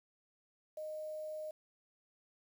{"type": "tone with quantisation", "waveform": "sine", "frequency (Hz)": 618, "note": "D#5", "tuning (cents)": -12, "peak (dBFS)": -40, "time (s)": [0.77, 1.51], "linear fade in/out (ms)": 5, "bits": 10, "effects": []}